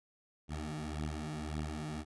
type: beating tone pair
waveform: 15% pulse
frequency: 75.5 / 77.3 Hz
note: D2 / D#2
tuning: +48 / -11 cents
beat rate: 1.8 Hz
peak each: -34 / -34 dBFS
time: 0.48-2.05 s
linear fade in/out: 50 ms
effects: resampled to 24000 Hz